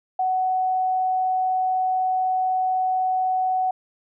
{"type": "tone", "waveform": "sine", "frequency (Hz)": 746, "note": "F#5", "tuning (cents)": 14, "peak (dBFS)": -19, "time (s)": [0.19, 3.71], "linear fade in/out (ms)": 5, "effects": []}